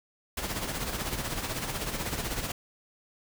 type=noise with tremolo; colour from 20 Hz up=pink; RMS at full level=-31 dBFS; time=0.37-2.52 s; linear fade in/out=5 ms; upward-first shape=sine; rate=16 Hz; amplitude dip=55%; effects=none